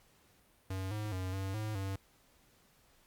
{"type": "tone with pitch steps", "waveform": "square", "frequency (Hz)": [94.8, 106.3, 93, 96.3, 107.9, 96.9], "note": ["F#2", "G#2", "F#2", "G2", "A2", "G2"], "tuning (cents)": [43, 41, 9, -30, -33, -20], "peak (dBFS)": -36, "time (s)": [0.7, 1.96], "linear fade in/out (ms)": 5, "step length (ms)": 210, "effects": ["pink hiss -67 dBFS RMS until 3.06 s", "Opus 48 kbps"]}